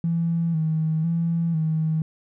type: tone with vibrato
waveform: triangle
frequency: 162.8 Hz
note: E3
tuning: 21 cents flat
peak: -16 dBFS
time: 0.04-2.02 s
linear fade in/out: 2 ms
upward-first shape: square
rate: 1 Hz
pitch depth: 48 cents each way
effects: tanh soft clip ceiling -18 dBFS